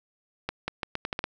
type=accelerating click train; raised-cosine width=0.3 ms; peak=-13 dBFS; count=8; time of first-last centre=0.49-1.241 s; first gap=190 ms; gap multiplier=0.8; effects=none